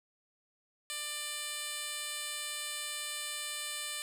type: tone with band-pass filter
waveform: 10% pulse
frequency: 594 Hz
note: D5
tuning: 20 cents sharp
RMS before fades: -39 dBFS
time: 0.9-4.02 s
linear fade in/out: 0 ms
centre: 7600 Hz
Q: 0.77
effects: none